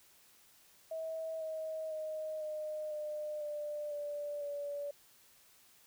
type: tone with pitch steps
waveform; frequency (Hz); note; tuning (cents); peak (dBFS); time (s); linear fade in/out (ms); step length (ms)
sine; 644 / 633.7 / 623.5 / 613.5 / 603.7 / 594 / 584.4 / 575.1; E5 / D#5 / D#5 / D#5 / D5 / D5 / D5 / D5; -41 / +32 / +3 / -25 / +48 / +20 / -9 / -36; -37; 0.91-4.91; 5; 500
effects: white hiss -64 dBFS RMS until 5.86 s